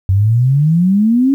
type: exponential sweep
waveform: sine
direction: up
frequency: 92.5 to 281.2 Hz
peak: -8 dBFS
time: 0.09-1.34 s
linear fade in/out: 0 ms
effects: 8-bit